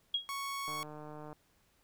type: tone with exponential decay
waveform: sine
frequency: 3296 Hz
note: G#7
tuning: 14 cents flat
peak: -26 dBFS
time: 0.14-0.3 s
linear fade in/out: 5 ms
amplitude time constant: 33 ms
type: tone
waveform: sawtooth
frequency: 1108.7 Hz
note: C#6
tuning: in tune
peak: -33 dBFS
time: 0.29-0.83 s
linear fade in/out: 0 ms
type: click train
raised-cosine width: 1 ms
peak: -34 dBFS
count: 99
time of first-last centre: 0.68-1.329 s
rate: 151 Hz
effects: pink hiss -71 dBFS RMS until 1.83 s